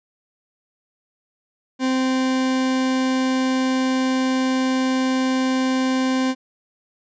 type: tone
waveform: 40% pulse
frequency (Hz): 260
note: C4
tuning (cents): -11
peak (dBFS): -17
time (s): 1.79-6.35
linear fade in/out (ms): 50
effects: resampled to 16000 Hz